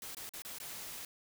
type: noise with dropouts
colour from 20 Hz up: white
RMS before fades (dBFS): -45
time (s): 0.02-1.05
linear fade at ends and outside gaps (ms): 2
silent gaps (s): 0.148-0.168 / 0.293-0.336 / 0.421-0.449 / 0.585-0.6
effects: none